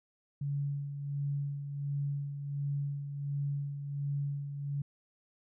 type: tone with tremolo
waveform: sine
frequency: 142 Hz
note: C#3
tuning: 42 cents sharp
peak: -30 dBFS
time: 0.41-4.82 s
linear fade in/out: 5 ms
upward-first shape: sine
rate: 1.4 Hz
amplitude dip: 55%
effects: none